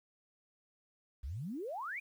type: exponential sweep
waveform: sine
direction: up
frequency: 57 to 2489 Hz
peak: -38 dBFS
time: 1.23-2 s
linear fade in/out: 10 ms
effects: 11-bit